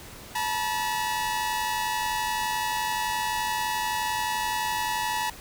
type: tone pair together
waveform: sawtooth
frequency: 871 / 962.6 Hz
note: A5 / B5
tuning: -18 / -45 cents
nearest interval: major second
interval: 173 cents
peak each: -25 dBFS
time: 0.35-5.3 s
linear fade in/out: 5 ms
effects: pink hiss -44 dBFS RMS until 5.4 s